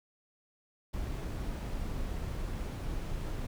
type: noise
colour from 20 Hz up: brown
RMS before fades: -36 dBFS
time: 0.93-3.47 s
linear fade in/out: 10 ms
effects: none